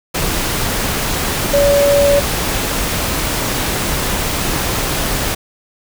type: tone in noise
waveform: sine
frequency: 568 Hz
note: C#5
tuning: 42 cents sharp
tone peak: -9 dBFS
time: 1.53-2.2 s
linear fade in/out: 10 ms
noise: pink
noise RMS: -18 dBFS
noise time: 0.14-5.35 s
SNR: +6 dB
effects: none